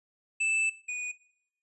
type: tone pair in turn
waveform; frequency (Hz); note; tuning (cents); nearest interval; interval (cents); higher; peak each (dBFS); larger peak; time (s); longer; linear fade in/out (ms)
square; 2637 / 2468; E7 / D#7; 0 / -15; minor second; 115; first; -26 / -32; first; 0.4-0.7 / 0.88-1.12; first; 10
effects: noise-tail reverb RT60 0.7 s tail -19 dB re dry + resampled to 24000 Hz